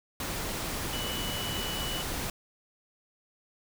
sine tone in noise, 2960 Hz, F#7, in tune, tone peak -36 dBFS, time 0.93-2.02 s, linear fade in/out 2 ms, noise pink, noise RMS -34 dBFS, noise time 0.2-2.3 s, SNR -5 dB, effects none

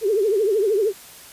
sine tone with vibrato, 415.3 Hz, G#4, in tune, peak -16 dBFS, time 0.01-0.93 s, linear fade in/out 50 ms, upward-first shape triangle, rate 13 Hz, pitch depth 190 cents each way, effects white hiss -43 dBFS RMS until 1.32 s + resampled to 32000 Hz

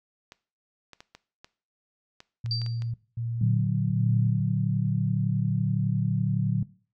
clicks, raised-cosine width 0.2 ms, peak -27 dBFS, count 10, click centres 0.321 / 0.933 / 1.005 / 1.15 / 1.445 / 2.204 / 2.461 / 2.617 / 2.663 / 2.821 s
sine tone bursts, 116.54 Hz, A#2, in tune, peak -28 dBFS, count 3, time 2.44-4.4 s, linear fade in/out 5 ms, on 500 ms, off 230 ms
sine tone with exponential decay, 4667 Hz, D8, 12 cents flat, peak -25 dBFS, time 2.51-2.91 s, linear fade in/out 1 ms, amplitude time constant 85 ms
sine chord, Bb augmented, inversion none, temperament equal with one note detuned, 115.07 / 146.83 / 185 Hz, Bb2 / D3 / F#3, -22 / 0 / 0 cents, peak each -27 dBFS, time 3.41-6.63 s, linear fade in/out 5 ms
effects noise-tail reverb RT60 0.4 s tail -19 dB re dry

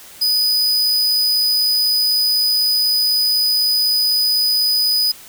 45% pulse tone, 4978 Hz, D#8, in tune, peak -13 dBFS, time 0.21-5.12 s, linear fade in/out 10 ms, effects white hiss -40 dBFS RMS until 5.28 s

